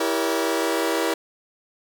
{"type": "chord", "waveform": "sawtooth", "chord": "E diminished seventh", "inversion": "none", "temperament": "just", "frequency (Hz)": [329.6, 395.6, 474.7, 569.6], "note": ["E4", "G4", "Bb4", "Db5"], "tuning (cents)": [0, 16, 31, 47], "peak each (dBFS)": [-21, -24, -22, -25], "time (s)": [0, 1.14], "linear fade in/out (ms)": 5, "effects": []}